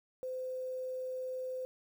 sine tone with quantisation, 513 Hz, C5, 34 cents flat, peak -36 dBFS, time 0.23-1.65 s, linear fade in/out 0 ms, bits 10, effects none

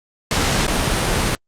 pink noise with dropouts, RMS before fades -18 dBFS, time 0.31-1.35 s, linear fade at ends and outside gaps 1 ms, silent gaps 0.667-0.679 s, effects low-pass 9000 Hz 12 dB/octave + Opus 48 kbps

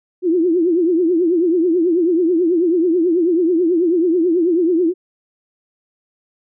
sine tone with vibrato, 343.5 Hz, F4, 29 cents flat, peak -12 dBFS, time 0.22-4.94 s, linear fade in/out 50 ms, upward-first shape triangle, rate 9.2 Hz, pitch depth 160 cents each way, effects none

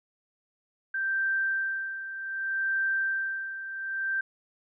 sine tone with tremolo, 1568 Hz, G6, in tune, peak -24 dBFS, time 0.94-4.21 s, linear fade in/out 5 ms, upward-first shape sine, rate 0.65 Hz, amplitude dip 70%, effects none

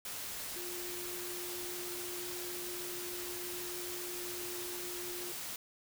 sine tone in noise, 354.8 Hz, F4, 27 cents sharp, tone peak -44 dBFS, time 0.56-5.32 s, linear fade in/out 2 ms, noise white, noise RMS -42 dBFS, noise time 0.05-5.56 s, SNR -5 dB, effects none

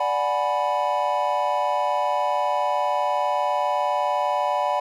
triangle chord, G# half-diminished seventh, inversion second, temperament equal with one note detuned, 587.3 / 740 / 839.8 / 987.8 Hz, D5 / F#5 / G#5 / B5, 0 / 0 / +19 / 0 cents, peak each -24 / -24 / -25 / -23 dBFS, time 0-4.8 s, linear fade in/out 5 ms, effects none

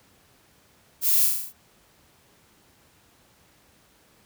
violet noise with echo, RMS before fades -22 dBFS, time 1.01-1.29 s, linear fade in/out 50 ms, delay 40 ms, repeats 6, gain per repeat -3 dB, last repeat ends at 1.53 s, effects pink hiss -59 dBFS RMS until 4.25 s + high-pass 60 Hz 12 dB/octave

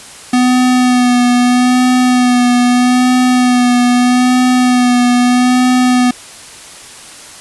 square tone with vibrato, 248.4 Hz, B3, 10 cents sharp, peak -8 dBFS, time 0.33-6.11 s, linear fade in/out 5 ms, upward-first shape sine, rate 0.79 Hz, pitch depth 25 cents each way, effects white hiss -33 dBFS RMS until 7.4 s + resampled to 24000 Hz

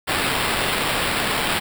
violet noise with sample-and-hold, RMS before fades -22 dBFS, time 0.07-1.6 s, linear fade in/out 20 ms, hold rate 6300 Hz, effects none

